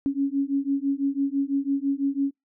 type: beating tone pair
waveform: sine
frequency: 274.4 / 280.4 Hz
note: C#4 / C#4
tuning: -17 / +20 cents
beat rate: 6 Hz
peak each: -25 dBFS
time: 0.06-2.31 s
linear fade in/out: 0 ms
effects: noise-tail reverb RT60 0.2 s tail -26 dB re dry